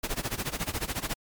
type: noise with tremolo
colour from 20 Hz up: pink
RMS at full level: -29 dBFS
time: 0.03-1.14 s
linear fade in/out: 10 ms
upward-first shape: sine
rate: 14 Hz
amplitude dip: 90%
effects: MP3 96 kbps